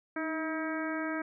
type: harmonic tone with a mistuned harmonic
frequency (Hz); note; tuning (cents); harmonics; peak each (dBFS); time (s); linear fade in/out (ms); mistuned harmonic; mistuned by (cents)
320; D#4; +49; 1 / 2 / 3 / 4 / 5 / 6 / 7; -34 / -39 / -44 / -41 / -39 / -45 / -45; 0.16-1.22; 5; 1; -44
effects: none